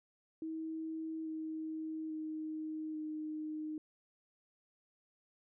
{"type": "tone with pitch steps", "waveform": "sine", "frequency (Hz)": [320, 316.1, 312.3, 308.6], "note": ["D#4", "D#4", "D#4", "D#4"], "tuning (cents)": [49, 27, 7, -14], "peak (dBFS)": -38, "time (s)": [0.42, 3.78], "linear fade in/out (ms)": 2, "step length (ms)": 840, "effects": []}